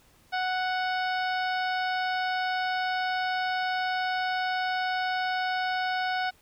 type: harmonic tone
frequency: 740 Hz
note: F#5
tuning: in tune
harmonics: 1 / 2 / 3 / 4 / 5 / 6 / 7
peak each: -28 / -31 / -38 / -41 / -42 / -44 / -43 dBFS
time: 0.32-6.31 s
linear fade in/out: 20 ms
effects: pink hiss -61 dBFS RMS until 6.41 s